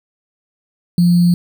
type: tone with sample-and-hold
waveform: sine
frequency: 174.61 Hz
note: F3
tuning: in tune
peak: -8 dBFS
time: 0.98-1.34 s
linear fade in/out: 2 ms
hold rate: 4410 Hz
effects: none